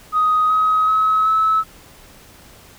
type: tone with pitch steps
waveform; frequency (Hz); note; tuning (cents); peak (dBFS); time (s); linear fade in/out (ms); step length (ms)
sine; 1251 / 1267 / 1283.2 / 1299.6; D#6 / D#6 / E6 / E6; +9 / +31 / -47 / -25; -12; 0.12-1.64; 50; 380
effects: tanh soft clip ceiling -8 dBFS + pink hiss -45 dBFS RMS until 2.78 s